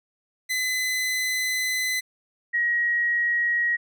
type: tone pair in turn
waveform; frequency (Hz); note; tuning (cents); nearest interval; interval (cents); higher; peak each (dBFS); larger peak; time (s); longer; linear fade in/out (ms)
sawtooth / sine; 2020 / 1896.6; B6 / A#6; +39 / +29; minor second; 110; first; -20; neither; 0.49-2.01 / 2.53-3.77; first; 20
effects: none